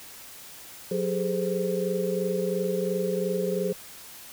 sine tone cluster, 182.3 / 403.4 / 426.3 / 517 Hz, F#3 / G4 / G#4 / C5, -25 / +50 / +45 / -21 cents, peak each -30 dBFS, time 0.91-3.73 s, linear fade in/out 5 ms, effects white hiss -45 dBFS RMS until 4.32 s

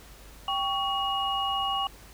sine tone cluster, 785 / 1122 / 2882 Hz, G5 / C#6 / F#7, +2 / +21 / -46 cents, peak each -30 dBFS, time 0.48-1.87 s, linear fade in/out 2 ms, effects added 50 Hz sine -50 dBFS peak until 2.13 s + pink hiss -51 dBFS RMS until 2.13 s

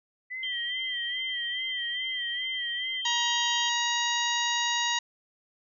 sine tone with vibrato, 1975.5 Hz, B6, in tune, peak -33 dBFS, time 0.3-3.02 s, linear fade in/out 20 ms, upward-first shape sine, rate 2.4 Hz, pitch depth 76 cents each way
sine tone, 3152 Hz, G7, 9 cents sharp, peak -31 dBFS, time 0.43-3.69 s, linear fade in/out 2 ms
harmonic tone, 950 Hz, A#5, 33 cents sharp, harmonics 1 / 2 / 3 / 4 / 5 / 6 / 7, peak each -31 / -31 / -32 / -31 / -40 / -41 / -34 dBFS, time 3.05-4.99 s, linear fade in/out 5 ms
effects none

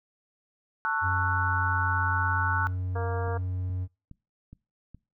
sine chord, F# minor seventh, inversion first, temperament just, 888 / 1110 / 1332 / 1480 Hz, A5 / C#6 / E6 / F#6, +16 / +2 / +18 / 0 cents, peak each -31 / -33 / -32 / -28 dBFS, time 0.85-2.67 s, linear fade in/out 0 ms
triangle tone with pitch glide, 92.5 to 91.7 Hz, F#2 to F#2, 0 to -15 cents, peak -26 dBFS, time 1.01-3.88 s, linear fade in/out 50 ms, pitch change -15 cents, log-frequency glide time 1.12-2 s
harmonic tone, 233.1 Hz, A#3, in tune, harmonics 2 / 3 / 4 / 5 / 6 / 7, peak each -33 / -37 / -39 / -41 / -43 / -44 dBFS, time 2.95-3.38 s, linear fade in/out 10 ms
click train, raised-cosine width 5 ms, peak -33 dBFS, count 5, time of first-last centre 3.28-4.947 s, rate 2.4 Hz
effects noise-tail reverb RT60 0.3 s tail -23 dB re dry

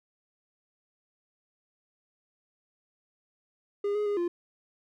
triangle tone with pitch steps, 406.7 / 418.3 / 410 / 347.5 Hz, G#4 / G#4 / G#4 / F4, -36 / +12 / -22 / -9 cents, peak -24 dBFS, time 3.84-4.28 s, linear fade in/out 5 ms, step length 110 ms, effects none

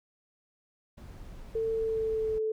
brown noise, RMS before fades -45 dBFS, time 0.97-2.39 s, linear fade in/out 10 ms
sine tone with pitch glide, 447.7 to 437.2 Hz, A4 to A4, +30 to -11 cents, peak -27 dBFS, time 1.55-2.52 s, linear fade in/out 5 ms, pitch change -41 cents, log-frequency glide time 1.73-2.33 s
effects none

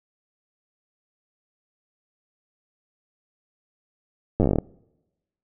slowing click train, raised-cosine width 2 ms, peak -7 dBFS, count 12, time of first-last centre 4.4-4.586 s, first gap 9 ms, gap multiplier 1.12, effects noise-tail reverb RT60 1.0 s tail -26 dB re dry

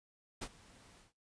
pink noise with ADSR envelope, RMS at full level -40 dBFS, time 0.41-1.13 s, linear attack 12 ms, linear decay 59 ms, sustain -21 dB, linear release 140 ms, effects noise-tail reverb RT60 0.3 s tail -24 dB re dry + resampled to 22050 Hz

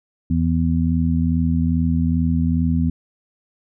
harmonic tone, 82.41 Hz, E2, in tune, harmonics 1 / 2 / 3, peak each -20 / -20 / -20 dBFS, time 0.3-2.9 s, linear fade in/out 5 ms, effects none

